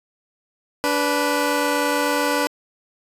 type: tone pair together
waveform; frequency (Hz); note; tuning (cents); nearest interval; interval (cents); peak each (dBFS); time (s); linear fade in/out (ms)
15% pulse; 290.5 / 493.9; D4 / B4; -19 / 0; major sixth; 919; -15; 0.84-2.47; 0
effects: resampled to 32000 Hz